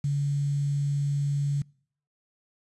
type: tone with quantisation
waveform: sine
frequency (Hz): 142.4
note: C#3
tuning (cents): +47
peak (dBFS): -23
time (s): 0.04-1.62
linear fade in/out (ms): 5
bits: 8
effects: noise-tail reverb RT60 0.6 s tail -26 dB re dry + resampled to 24000 Hz